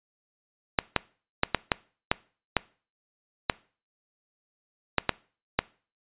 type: clicks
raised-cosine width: 0.3 ms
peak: -4 dBFS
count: 11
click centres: 0.788 / 0.963 / 1.434 / 1.547 / 1.718 / 2.115 / 2.567 / 3.498 / 4.983 / 5.093 / 5.59 s
effects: noise-tail reverb RT60 0.4 s tail -22 dB re dry + resampled to 8000 Hz

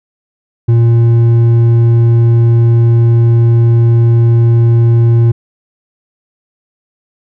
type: tone with hard clipping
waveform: sine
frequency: 116.54 Hz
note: A#2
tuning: in tune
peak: -6 dBFS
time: 0.68-5.32 s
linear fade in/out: 10 ms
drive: 5 dB
effects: none

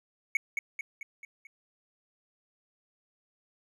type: tone with echo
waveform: triangle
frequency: 2217 Hz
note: C#7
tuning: in tune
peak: -21 dBFS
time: 0.35-0.37 s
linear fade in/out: 2 ms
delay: 220 ms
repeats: 5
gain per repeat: -5 dB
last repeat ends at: 1.47 s
effects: none

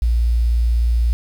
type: tone with quantisation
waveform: sine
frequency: 58.27 Hz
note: A#1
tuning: in tune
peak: -13 dBFS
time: 0.02-1.13 s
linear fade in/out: 0 ms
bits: 7
effects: none

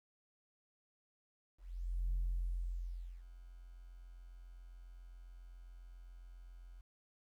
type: tone with ADSR envelope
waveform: sine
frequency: 43.68 Hz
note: F1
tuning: 1 cent sharp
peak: -31 dBFS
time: 1.58-6.81 s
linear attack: 540 ms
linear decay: 1100 ms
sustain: -20 dB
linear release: 6 ms
effects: tanh soft clip ceiling -30 dBFS + 12-bit

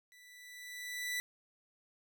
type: tone with level ramp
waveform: sawtooth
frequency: 1975.5 Hz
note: B6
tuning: in tune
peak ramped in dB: -55 to -30 dBFS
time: 0.12-1.2 s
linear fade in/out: 0 ms
effects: none

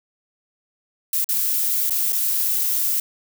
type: noise with dropouts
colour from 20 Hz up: violet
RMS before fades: -21 dBFS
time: 1.13-3 s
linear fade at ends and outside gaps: 2 ms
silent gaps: 1.244-1.289 / 1.897-1.906 / 2.123-2.129 s
effects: none

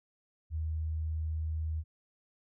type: tone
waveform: sine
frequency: 79 Hz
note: D#2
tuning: 27 cents sharp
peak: -31 dBFS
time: 0.5-1.84 s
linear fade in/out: 50 ms
effects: none

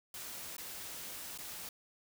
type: noise with dropouts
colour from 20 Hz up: white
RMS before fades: -45 dBFS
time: 0.14-1.69 s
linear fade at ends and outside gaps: 2 ms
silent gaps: 0.567-0.581 / 1.377-1.386 s
effects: none

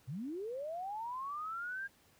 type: linear sweep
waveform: sine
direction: up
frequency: 111.5 to 1624 Hz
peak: -38 dBFS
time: 0.07-1.88 s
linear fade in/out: 20 ms
effects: pink hiss -67 dBFS RMS until 2.19 s + high-pass 60 Hz 12 dB/octave

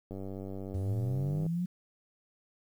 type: click train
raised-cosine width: 2 ms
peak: -28 dBFS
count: 132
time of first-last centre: 0.11-1.465 s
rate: 96.7 Hz
type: linear sweep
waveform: sine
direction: up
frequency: 88.9 to 182.5 Hz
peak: -29 dBFS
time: 0.74-1.66 s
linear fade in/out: 10 ms
effects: 10-bit

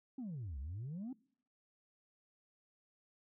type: exponential two-way sweep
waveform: sine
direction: down then up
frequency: 276.9 to 63.1 to 276.9 Hz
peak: -39 dBFS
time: 0.18-1.13 s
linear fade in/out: 5 ms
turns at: 0.59 s
effects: noise-tail reverb RT60 0.6 s tail -24 dB re dry + tanh soft clip ceiling -39 dBFS

